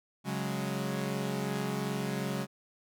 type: chord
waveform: sawtooth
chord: C# suspended fourth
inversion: none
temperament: equal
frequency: 138.59 / 185 / 207.7 Hz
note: C#3 / F#3 / G#3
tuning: 0 / 0 / 0 cents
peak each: -32 dBFS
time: 0.24-2.47 s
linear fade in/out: 50 ms
effects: none